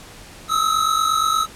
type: tone pair together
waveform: square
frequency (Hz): 1265 / 1313.5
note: D#6 / E6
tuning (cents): +28 / -7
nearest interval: minor second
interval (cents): 65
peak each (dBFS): -20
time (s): 0.48-1.47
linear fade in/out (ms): 50
effects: pink hiss -41 dBFS RMS until 1.55 s + low-pass 11000 Hz 12 dB/octave

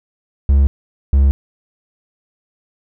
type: tone pair in turn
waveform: triangle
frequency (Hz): 69.3 / 68.66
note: C#2 / C#2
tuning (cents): 0 / -16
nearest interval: unison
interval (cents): 16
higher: first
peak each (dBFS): -6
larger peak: neither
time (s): 0.49-0.67 / 1.13-1.31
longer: neither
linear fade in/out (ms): 0
effects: none

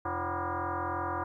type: tone with frequency modulation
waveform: sine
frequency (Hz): 130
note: C3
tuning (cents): -11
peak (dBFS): -30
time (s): 0.05-1.24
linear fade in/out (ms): 5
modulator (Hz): 217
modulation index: 5.8
effects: 12-bit

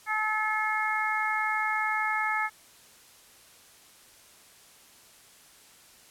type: harmonic tone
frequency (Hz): 431.2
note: A4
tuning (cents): -35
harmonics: 2 / 3 / 4 / 5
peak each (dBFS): -31 / -31 / -31 / -31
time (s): 0.06-2.5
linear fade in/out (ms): 50
effects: white hiss -55 dBFS RMS until 6.1 s + low-pass 12000 Hz 12 dB/octave

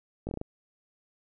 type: slowing click train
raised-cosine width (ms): 2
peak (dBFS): -21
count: 6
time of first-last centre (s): 0.27-0.414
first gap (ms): 19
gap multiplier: 1.21
effects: none

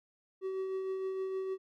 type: tone with tremolo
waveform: triangle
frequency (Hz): 380.5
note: F#4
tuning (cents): +48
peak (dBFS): -30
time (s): 0.41-1.58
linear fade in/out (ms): 50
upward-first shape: triangle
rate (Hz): 6.5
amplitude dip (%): 35
effects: none

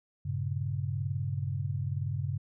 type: chord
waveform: sine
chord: G diminished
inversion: none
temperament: equal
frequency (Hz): 98 / 116.54 / 138.59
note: G2 / Bb2 / Db3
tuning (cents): 0 / 0 / 0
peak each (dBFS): -33 / -38 / -33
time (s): 0.25-2.38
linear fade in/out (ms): 10
effects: none

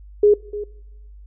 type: tone with echo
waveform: sine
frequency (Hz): 415.3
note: G#4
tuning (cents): 0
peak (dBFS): -9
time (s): 0.23-0.34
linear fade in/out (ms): 5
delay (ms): 300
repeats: 1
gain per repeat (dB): -15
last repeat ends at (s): 0.64
effects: noise-tail reverb RT60 1.0 s tail -22 dB re dry + added 50 Hz sine -39 dBFS peak until 1.26 s

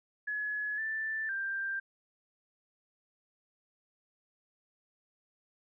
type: tone with pitch steps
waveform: sine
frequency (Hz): 1696 / 1766 / 1582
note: G#6 / A6 / G6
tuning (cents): +36 / +6 / +15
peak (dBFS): -32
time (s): 0.27-1.8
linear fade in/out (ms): 10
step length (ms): 510
effects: none

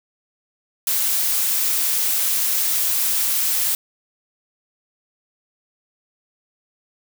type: noise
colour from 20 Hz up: blue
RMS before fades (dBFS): -20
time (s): 0.87-3.75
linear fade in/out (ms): 2
effects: none

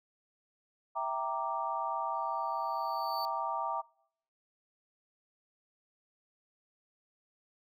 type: chord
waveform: sine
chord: E half-diminished seventh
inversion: none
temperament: equal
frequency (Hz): 659.3 / 784 / 932.3 / 1174.7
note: E5 / G5 / Bb5 / D6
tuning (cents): 0 / 0 / 0 / 0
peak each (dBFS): -39 / -38 / -35 / -37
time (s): 0.95-3.82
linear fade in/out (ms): 20
type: tone with exponential growth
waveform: square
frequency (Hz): 4536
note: C#8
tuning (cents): +39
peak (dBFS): -38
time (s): 2.14-3.25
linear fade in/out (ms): 0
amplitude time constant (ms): 240
effects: noise-tail reverb RT60 0.7 s tail -25 dB re dry

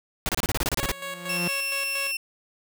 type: noise bursts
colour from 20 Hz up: pink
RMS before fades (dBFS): -25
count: 12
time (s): 0.26-0.916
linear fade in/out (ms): 0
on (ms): 29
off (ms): 28
type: tone with exponential growth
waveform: sawtooth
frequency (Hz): 174.61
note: F3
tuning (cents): 0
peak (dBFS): -21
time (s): 0.79-1.48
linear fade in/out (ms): 2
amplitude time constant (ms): 150
type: tone with tremolo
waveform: 10% pulse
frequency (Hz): 554.4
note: C#5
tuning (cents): 0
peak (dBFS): -23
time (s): 0.79-2.12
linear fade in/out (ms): 10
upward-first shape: square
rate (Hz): 4.3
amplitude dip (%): 60
type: tone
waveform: sawtooth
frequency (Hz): 2700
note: E7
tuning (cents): +41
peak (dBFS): -23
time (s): 1.29-2.17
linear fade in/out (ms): 5
effects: none

